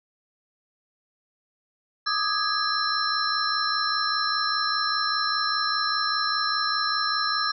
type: tone cluster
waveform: sine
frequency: 1200 / 1265 / 1660 / 4098 / 5390 Hz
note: D6 / D#6 / G#6 / C8 / E8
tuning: +37 / +28 / -1 / -37 / +38 cents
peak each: -29 dBFS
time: 2.06-7.52 s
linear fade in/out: 10 ms
effects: none